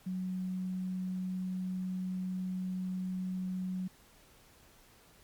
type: tone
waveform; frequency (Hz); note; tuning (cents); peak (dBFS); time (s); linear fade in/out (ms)
sine; 185; F#3; 0; -33; 0.06-3.88; 10
effects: pink hiss -61 dBFS RMS until 5.23 s + MP3 96 kbps